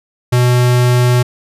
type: tone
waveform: square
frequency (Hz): 123.47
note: B2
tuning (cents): 0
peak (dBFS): -9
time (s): 0.32-1.23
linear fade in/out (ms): 10
effects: resampled to 32000 Hz